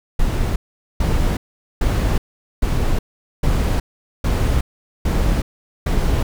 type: noise bursts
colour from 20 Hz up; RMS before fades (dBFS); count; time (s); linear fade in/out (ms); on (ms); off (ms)
brown; -17; 8; 0.19-6.23; 5; 370; 440
effects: none